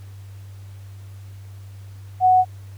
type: tone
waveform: sine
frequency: 740 Hz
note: F#5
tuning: in tune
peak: -11 dBFS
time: 2.2-2.45 s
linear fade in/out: 50 ms
effects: added 98 Hz sine -36 dBFS peak until 2.77 s + pink hiss -54 dBFS RMS until 2.77 s